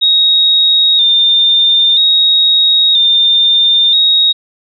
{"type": "tone with vibrato", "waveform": "sine", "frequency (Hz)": 3690, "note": "A#7", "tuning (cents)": -18, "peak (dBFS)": -6, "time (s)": [0.01, 4.33], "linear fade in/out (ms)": 20, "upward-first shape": "square", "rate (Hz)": 0.51, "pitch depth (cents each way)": 38, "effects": []}